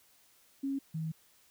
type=tone pair in turn; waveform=sine; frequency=273.9 / 159.75 Hz; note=C#4 / D#3; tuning=-21 / +46 cents; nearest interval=major sixth; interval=933 cents; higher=first; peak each=-31 / -33 dBFS; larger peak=first; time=0.63-0.79 / 0.94-1.12 s; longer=second; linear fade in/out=10 ms; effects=white hiss -65 dBFS RMS until 1.5 s